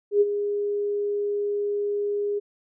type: tone with ADSR envelope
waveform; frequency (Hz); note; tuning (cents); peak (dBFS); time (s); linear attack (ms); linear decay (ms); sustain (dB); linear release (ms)
sine; 409.8; G#4; -23; -13; 0.11-2.4; 100; 32; -10; 21
effects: none